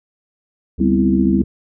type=harmonic tone; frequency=71.8 Hz; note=D2; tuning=39 cents flat; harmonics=1 / 2 / 3 / 5 / 6; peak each=-24 / -32 / -33 / -42 / -42 dBFS; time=0.78-1.44 s; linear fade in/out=5 ms
type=chord; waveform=sine; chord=C major seventh; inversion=second; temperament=equal; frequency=196 / 246.9 / 261.6 / 329.6 Hz; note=G3 / B3 / C4 / E4; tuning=0 / 0 / 0 / 0 cents; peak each=-15 / -20 / -19 / -18 dBFS; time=0.8-1.42 s; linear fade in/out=5 ms
effects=none